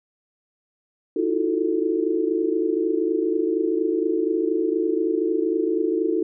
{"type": "tone cluster", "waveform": "sine", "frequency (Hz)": [314.5, 338.6, 367.2, 441.1], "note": ["D#4", "E4", "F#4", "A4"], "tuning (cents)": [19, 46, -13, 4], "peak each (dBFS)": -25, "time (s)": [1.16, 6.23], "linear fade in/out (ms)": 5, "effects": []}